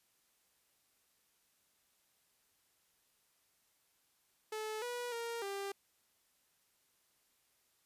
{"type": "tone with pitch steps", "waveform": "sawtooth", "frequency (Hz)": [432.9, 486.5, 465.8, 396.6], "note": ["A4", "B4", "A#4", "G4"], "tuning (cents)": [-28, -26, -1, 20], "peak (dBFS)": -35, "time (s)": [4.52, 5.72], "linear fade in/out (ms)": 5, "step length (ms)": 300, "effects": ["white hiss -75 dBFS RMS until 7.85 s", "resampled to 32000 Hz"]}